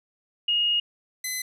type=tone pair in turn; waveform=sine / 10% pulse; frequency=2864 / 2025 Hz; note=F7 / B6; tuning=+43 / +43 cents; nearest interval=tritone; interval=600 cents; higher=first; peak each=-20 / -19 dBFS; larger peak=second; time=0.48-0.8 / 1.24-1.42 s; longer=first; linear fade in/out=5 ms; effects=none